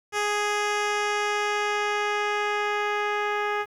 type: tone with low-pass filter sweep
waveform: 10% pulse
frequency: 415.3 Hz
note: G#4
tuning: in tune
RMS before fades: -26 dBFS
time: 0.12-3.66 s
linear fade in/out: 50 ms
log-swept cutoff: 9100 to 2200 Hz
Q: 0.71
effects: 9-bit